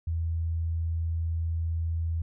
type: tone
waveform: sine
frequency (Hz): 82.41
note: E2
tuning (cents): 0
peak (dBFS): -26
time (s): 0.07-2.22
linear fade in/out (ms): 5
effects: none